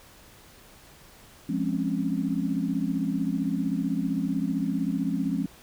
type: chord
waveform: sine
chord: Db major seventh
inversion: first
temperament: equal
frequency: 174.61 / 207.7 / 261.6 / 277.2 Hz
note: F3 / Ab3 / C4 / Db4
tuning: 0 / 0 / 0 / 0 cents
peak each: -30 dBFS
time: 1.49-5.46 s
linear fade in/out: 5 ms
effects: pink hiss -52 dBFS RMS until 5.62 s